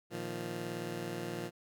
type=chord; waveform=15% pulse; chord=Bb suspended fourth; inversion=none; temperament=just; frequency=116.54 / 155.39 / 174.81 Hz; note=Bb2 / Eb3 / F3; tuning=0 / -2 / +2 cents; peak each=-37 / -38 / -35 dBFS; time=0.1-1.51 s; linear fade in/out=50 ms; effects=none